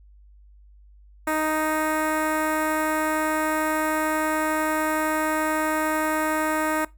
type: tone with notch filter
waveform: 10% pulse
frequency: 311.1 Hz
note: D#4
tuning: in tune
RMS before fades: -24 dBFS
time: 1.27-6.85 s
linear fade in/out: 5 ms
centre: 4600 Hz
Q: 0.85
effects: noise-tail reverb RT60 0.2 s tail -20 dB re dry + added 50 Hz sine -48 dBFS peak until 6.97 s